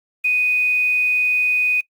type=tone with quantisation; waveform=sine; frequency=2489 Hz; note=D#7; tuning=in tune; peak=-15 dBFS; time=0.24-1.81 s; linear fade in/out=10 ms; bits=7; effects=noise-tail reverb RT60 0.1 s tail -21 dB re dry + Opus 48 kbps